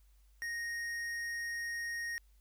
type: tone with tanh clipping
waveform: triangle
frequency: 1864.7 Hz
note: A#6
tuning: in tune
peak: -38 dBFS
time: 0.42-2.18 s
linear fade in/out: 0 ms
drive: 16 dB
effects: added 50 Hz sine -61 dBFS peak until 2.4 s + white hiss -75 dBFS RMS until 2.4 s